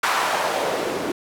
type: noise with band-pass filter sweep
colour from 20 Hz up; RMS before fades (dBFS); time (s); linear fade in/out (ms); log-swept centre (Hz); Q
white; -23; 0.03-1.12; 5; 1200 to 330; 1.7
effects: none